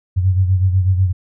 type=beating tone pair; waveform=sine; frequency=92.5 / 100.6 Hz; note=F#2 / G2; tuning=0 / +45 cents; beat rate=8.1 Hz; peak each=-12 / -20 dBFS; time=0.16-1.13 s; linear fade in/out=20 ms; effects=none